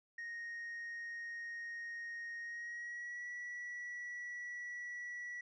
sine tone with pitch glide, 1864.7 to 1943.9 Hz, A#6 to B6, 0 to -28 cents, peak -40 dBFS, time 0.18-5.41 s, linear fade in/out 5 ms, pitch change +72 cents, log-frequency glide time 2.4-3.28 s, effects tanh soft clip ceiling -41 dBFS

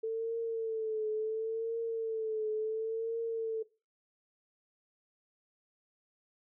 sine tone with vibrato, 444.7 Hz, A4, 18 cents sharp, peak -31 dBFS, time 0.03-3.63 s, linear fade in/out 10 ms, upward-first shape triangle, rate 0.71 Hz, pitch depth 60 cents each way, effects noise-tail reverb RT60 0.3 s tail -19 dB re dry

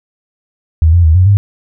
sine tone with pitch steps, 80 / 86.6 / 79.3 / 91.8 / 100.8 Hz, D#2 / F2 / D#2 / F#2 / G2, +49 / -14 / +33 / -13 / +49 cents, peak -4 dBFS, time 0.82-1.37 s, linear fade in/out 0 ms, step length 110 ms, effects none

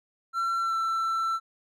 triangle tone with pitch glide, 1355 to 1337.1 Hz, E6 to E6, +47 to +24 cents, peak -23 dBFS, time 0.33-1.4 s, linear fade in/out 50 ms, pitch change -23 cents, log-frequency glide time 0.6-0.75 s, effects none

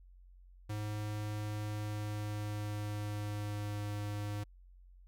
square tone with pitch glide, 105.5 to 103.57 Hz, G#2 to G#2, +28 to -4 cents, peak -37 dBFS, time 0.69-4.44 s, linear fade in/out 10 ms, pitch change -32 cents, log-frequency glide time 1.78-4.01 s, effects added 45 Hz sine -55 dBFS peak until 5.07 s

